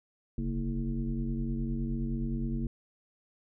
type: tone with frequency modulation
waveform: sine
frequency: 136 Hz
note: C#3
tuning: 33 cents flat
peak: -29 dBFS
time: 0.38-2.67 s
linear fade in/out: 2 ms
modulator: 93.9 Hz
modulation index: 1.6
effects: none